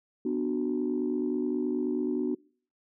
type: chord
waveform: sine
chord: B minor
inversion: none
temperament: just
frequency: 246.9 / 296.3 / 370.4 Hz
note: B3 / D4 / F#4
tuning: 0 / +15 / +2 cents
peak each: -30 dBFS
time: 0.25-2.35 s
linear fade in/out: 5 ms
effects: noise-tail reverb RT60 0.5 s tail -26 dB re dry + tanh soft clip ceiling -19 dBFS